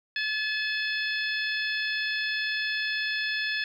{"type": "harmonic tone", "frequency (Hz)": 861, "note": "A5", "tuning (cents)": -38, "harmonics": [2, 3, 4, 5, 6], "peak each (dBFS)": [-29, -33, -35, -37, -39], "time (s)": [0.16, 3.64], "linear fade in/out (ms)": 2, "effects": ["10-bit"]}